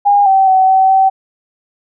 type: tone with pitch steps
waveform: sine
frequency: 812 / 771 / 757 / 763 / 768 Hz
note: G#5 / G5 / F#5 / G5 / G5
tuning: -39 / -29 / +39 / -47 / -36 cents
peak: -6 dBFS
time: 0.05-1.1 s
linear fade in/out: 20 ms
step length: 210 ms
effects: none